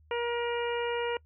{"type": "harmonic tone", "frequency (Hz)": 474.8, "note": "A#4", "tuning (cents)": 32, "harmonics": [1, 2, 3, 4, 5, 6], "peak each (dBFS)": [-30, -35, -40, -42, -41, -41], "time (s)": [0.11, 1.17], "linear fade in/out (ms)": 2, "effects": ["noise-tail reverb RT60 0.1 s tail -25 dB re dry", "added 77 Hz sine -57 dBFS peak until 1.25 s"]}